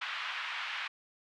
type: band-pass noise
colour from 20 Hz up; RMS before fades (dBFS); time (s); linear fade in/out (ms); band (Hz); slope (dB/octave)
white; -38; 0.01-0.88; 10; 1000 to 3000; 24
effects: none